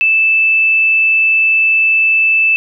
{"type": "tone", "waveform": "sine", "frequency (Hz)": 2635, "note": "E7", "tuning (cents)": -1, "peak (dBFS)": -8, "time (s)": [0.01, 2.56], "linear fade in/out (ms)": 0, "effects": []}